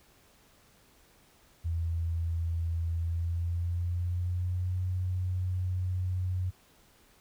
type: tone with pitch glide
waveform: sine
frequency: 83.4 to 91.48 Hz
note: E2 to F#2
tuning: +21 to -19 cents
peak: -28 dBFS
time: 1.64-6.51 s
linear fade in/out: 20 ms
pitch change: +160 cents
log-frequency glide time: 2.97-4.8 s
effects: pink hiss -62 dBFS RMS until 7.2 s